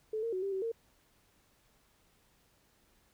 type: tone with pitch steps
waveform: sine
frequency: 434.7 / 459.6 / 371.8 / 393.5 / 381.8 / 457.6 Hz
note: A4 / A#4 / F#4 / G4 / G4 / A#4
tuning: -21 / -25 / +8 / +7 / -46 / -32 cents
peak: -32 dBFS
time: 0.13-0.718 s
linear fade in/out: 5 ms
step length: 98 ms
effects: pink hiss -69 dBFS RMS until 3.13 s